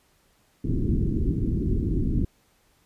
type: low-pass noise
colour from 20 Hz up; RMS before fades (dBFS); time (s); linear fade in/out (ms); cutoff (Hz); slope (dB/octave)
pink; -24; 0.64-2.25; 5; 360; 48
effects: pink hiss -64 dBFS RMS until 2.85 s + resampled to 32000 Hz